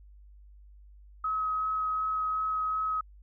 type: tone with vibrato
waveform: sine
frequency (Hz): 1275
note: D#6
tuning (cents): +42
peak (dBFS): -27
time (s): 1.24-3.01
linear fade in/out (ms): 5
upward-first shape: sine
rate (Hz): 2.7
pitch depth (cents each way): 9
effects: added 50 Hz sine -50 dBFS peak until 3.22 s